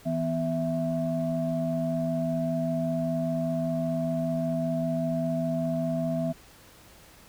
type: tone cluster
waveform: sine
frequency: 162.8 / 247.9 / 659 Hz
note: E3 / B3 / E5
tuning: -21 / +7 / -1 cents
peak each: -29 dBFS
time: 0.05-6.33 s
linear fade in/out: 20 ms
effects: tanh soft clip ceiling -17 dBFS + pink hiss -53 dBFS RMS until 7.28 s

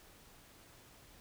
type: silence
effects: pink hiss -60 dBFS RMS until 1.2 s

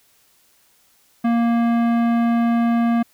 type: tone with tanh clipping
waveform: sine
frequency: 233.7 Hz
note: A#3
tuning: 5 cents sharp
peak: -17 dBFS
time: 1.24-3.03 s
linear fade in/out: 10 ms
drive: 16 dB
effects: white hiss -58 dBFS RMS until 3.13 s

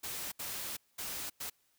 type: noise bursts at uneven times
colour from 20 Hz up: white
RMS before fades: -40 dBFS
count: 4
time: 0.03-0.32 / 0.39-0.77 / 0.98-1.3 / 1.4-1.5 s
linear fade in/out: 10 ms
effects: white hiss -73 dBFS RMS until 1.78 s

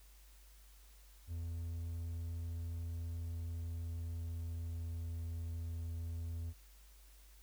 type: tone with pitch glide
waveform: triangle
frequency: 84.1 to 83.42 Hz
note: E2 to E2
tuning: +35 to +21 cents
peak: -37 dBFS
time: 1.27-6.54 s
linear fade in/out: 50 ms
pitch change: -14 cents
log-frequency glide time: 3.07-5.71 s
effects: added 50 Hz sine -58 dBFS peak until 7.42 s + white hiss -66 dBFS RMS until 7.42 s

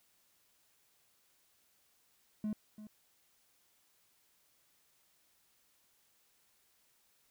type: tone with echo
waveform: triangle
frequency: 212.8 Hz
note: G#3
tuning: 42 cents sharp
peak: -31 dBFS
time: 2.44-2.53 s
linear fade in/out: 2 ms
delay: 340 ms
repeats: 1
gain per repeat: -14 dB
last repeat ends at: 2.87 s
effects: tanh soft clip ceiling -27 dBFS + white hiss -72 dBFS RMS until 7.3 s

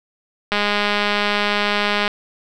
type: click train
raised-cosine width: 0.3 ms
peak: -3 dBFS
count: 322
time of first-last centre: 0.52-2.078 s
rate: 206 Hz
effects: none

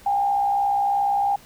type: tone with frequency modulation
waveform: sine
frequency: 805 Hz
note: G5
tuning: 46 cents sharp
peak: -18 dBFS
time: 0.06-1.36 s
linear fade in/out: 5 ms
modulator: 62.9 Hz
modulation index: 0.46
effects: pink hiss -49 dBFS RMS until 1.45 s

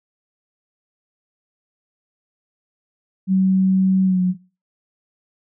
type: tone with pitch glide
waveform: sine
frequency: 189.2 to 182.33 Hz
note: F#3 to F#3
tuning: +39 to -25 cents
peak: -13 dBFS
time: 3.27-4.35 s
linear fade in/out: 50 ms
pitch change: -64 cents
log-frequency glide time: 4.04-4.22 s
effects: noise-tail reverb RT60 0.3 s tail -18 dB re dry

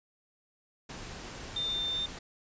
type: tone in noise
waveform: sine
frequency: 3601 Hz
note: A7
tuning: 39 cents sharp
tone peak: -30 dBFS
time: 1.56-2.06 s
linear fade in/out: 5 ms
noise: pink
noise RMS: -43 dBFS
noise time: 0.89-2.19 s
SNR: +10 dB
effects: resampled to 16000 Hz

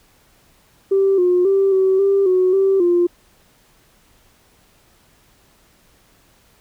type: tone with pitch steps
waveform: sine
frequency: 389.8 / 358.4 / 390.6 / 380.3 / 394.5 / 368.8 / 387.7 / 349.8 Hz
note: G4 / F4 / G4 / F#4 / G4 / F#4 / G4 / F4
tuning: -10 / +45 / -6 / +48 / +11 / -6 / -19 / +3 cents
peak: -11 dBFS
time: 0.91-3.07 s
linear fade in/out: 10 ms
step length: 270 ms
effects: tanh soft clip ceiling -7 dBFS + pink hiss -55 dBFS RMS until 6.6 s

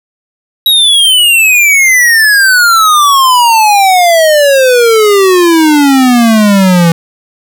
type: exponential sweep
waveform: square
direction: down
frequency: 3860 to 164.81 Hz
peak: -4 dBFS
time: 0.66-6.92 s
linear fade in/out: 2 ms
effects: 7-bit

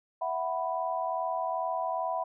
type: chord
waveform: sine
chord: E suspended second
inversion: none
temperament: just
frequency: 659.3 / 741.7 / 988.9 Hz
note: E5 / F#5 / B5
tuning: 0 / +4 / +2 cents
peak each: -33 dBFS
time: 0.21-2.24 s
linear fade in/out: 10 ms
effects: none

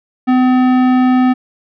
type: tone with tanh clipping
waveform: sine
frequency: 254.2 Hz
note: C4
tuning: 50 cents flat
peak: -10 dBFS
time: 0.27-1.34 s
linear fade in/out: 20 ms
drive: 16 dB
effects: none

